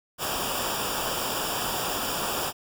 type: noise with comb filter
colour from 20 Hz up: pink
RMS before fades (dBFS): -29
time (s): 0.18-2.53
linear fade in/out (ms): 50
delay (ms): 0.48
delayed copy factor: -0.8
effects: none